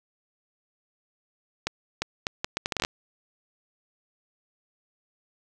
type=accelerating click train; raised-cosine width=0.2 ms; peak=-9 dBFS; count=12; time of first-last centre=1.67-2.849 s; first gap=350 ms; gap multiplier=0.71; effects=none